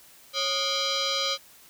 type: tone with frequency modulation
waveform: sine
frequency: 345.5 Hz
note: F4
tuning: 19 cents flat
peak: -24 dBFS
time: 0.33-1.38 s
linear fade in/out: 50 ms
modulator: 894 Hz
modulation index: 5.5
effects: white hiss -53 dBFS RMS until 1.69 s